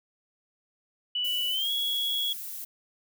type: tone with pitch glide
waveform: sine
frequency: 2960 to 3342 Hz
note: F#7 to G#7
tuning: 0 to +10 cents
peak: -26 dBFS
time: 1.15-2.33 s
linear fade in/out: 5 ms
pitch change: +210 cents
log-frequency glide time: 1.49-1.71 s
type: noise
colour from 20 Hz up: violet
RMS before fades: -38 dBFS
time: 1.24-2.65 s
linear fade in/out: 10 ms
effects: none